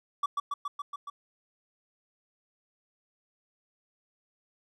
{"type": "tone with echo", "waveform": "triangle", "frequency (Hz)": 1147, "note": "D6", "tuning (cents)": -41, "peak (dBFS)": -23, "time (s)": [0.23, 0.26], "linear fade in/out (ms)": 5, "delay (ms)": 140, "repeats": 6, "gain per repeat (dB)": -2, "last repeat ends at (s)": 1.1, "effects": []}